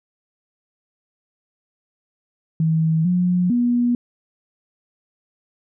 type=tone with pitch steps; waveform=sine; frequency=160.5 / 179.1 / 241.8 Hz; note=E3 / F3 / B3; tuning=-46 / +44 / -36 cents; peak=-15 dBFS; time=2.6-3.95 s; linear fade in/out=2 ms; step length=450 ms; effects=none